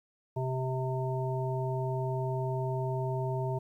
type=harmonic tone; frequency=130 Hz; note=C3; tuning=11 cents flat; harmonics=1 / 3 / 5 / 7; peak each=-31 / -36 / -38 / -39 dBFS; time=0.36-3.59 s; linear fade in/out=10 ms; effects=11-bit